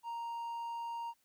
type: tone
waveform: triangle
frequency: 932.3 Hz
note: A#5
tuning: in tune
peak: -36 dBFS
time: 0.03-1.14 s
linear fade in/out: 50 ms
effects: white hiss -75 dBFS RMS until 1.24 s